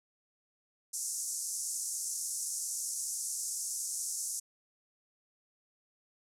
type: band-pass noise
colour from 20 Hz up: pink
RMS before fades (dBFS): -37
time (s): 0.93-4.4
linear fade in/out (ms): 10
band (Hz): 5800 to 11000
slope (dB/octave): 48
effects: none